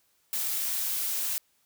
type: noise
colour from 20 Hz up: blue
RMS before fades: -30 dBFS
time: 0.33-1.38 s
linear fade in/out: 0 ms
effects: white hiss -69 dBFS RMS until 1.65 s